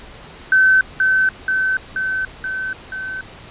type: tone with echo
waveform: sine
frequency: 1531 Hz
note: G6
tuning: 41 cents flat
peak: -9 dBFS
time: 0.52-0.81 s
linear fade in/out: 2 ms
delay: 480 ms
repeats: 5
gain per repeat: -3 dB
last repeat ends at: 3.21 s
effects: pink hiss -39 dBFS RMS until 3.5 s + resampled to 8000 Hz